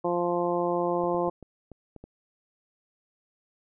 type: harmonic tone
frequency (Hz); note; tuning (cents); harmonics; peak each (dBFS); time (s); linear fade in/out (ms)
174.61; F3; 0; 1 / 2 / 3 / 4 / 5 / 6; -35 / -28 / -29 / -32 / -33 / -34; 0.04-1.3; 10
type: clicks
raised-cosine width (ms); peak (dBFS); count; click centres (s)
2; -30; 7; 1.039 / 1.146 / 1.279 / 1.427 / 1.717 / 1.963 / 2.04
effects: none